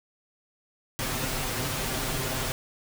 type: noise with comb filter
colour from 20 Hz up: pink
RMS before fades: -30 dBFS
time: 0.99-2.52 s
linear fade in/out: 0 ms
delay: 7.7 ms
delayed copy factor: +0.7
effects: none